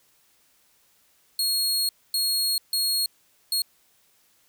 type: tone bursts at uneven times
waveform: sawtooth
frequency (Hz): 4300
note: C8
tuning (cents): +47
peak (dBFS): -19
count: 4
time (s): 1.39-1.89 / 2.14-2.58 / 2.73-3.06 / 3.52-3.62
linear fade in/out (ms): 2
effects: white hiss -63 dBFS RMS until 4.48 s